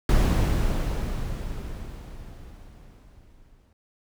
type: noise with exponential decay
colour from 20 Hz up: brown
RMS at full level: -17 dBFS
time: 0.09-3.73 s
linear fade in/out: 2 ms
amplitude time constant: 790 ms
effects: none